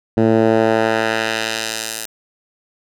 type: tone with band-pass filter sweep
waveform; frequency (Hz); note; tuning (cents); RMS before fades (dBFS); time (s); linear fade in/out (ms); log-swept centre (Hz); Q
10% pulse; 111.6; A2; +25; -17; 0.17-2.06; 5; 250 to 11000; 0.73
effects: none